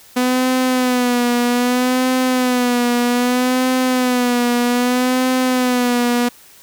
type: tone with vibrato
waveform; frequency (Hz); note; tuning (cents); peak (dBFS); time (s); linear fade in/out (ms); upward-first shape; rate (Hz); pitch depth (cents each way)
sawtooth; 248.9; B3; +14; -10; 0.16-6.29; 10; sine; 0.63; 53
effects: white hiss -45 dBFS RMS until 6.62 s